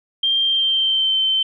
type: tone with pitch glide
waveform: sine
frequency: 3180 to 3093 Hz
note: G7 to G7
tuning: +24 to -24 cents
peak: -15 dBFS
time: 0.23-1.43 s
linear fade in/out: 5 ms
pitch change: -48 cents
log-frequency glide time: 0.4-1.18 s
effects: none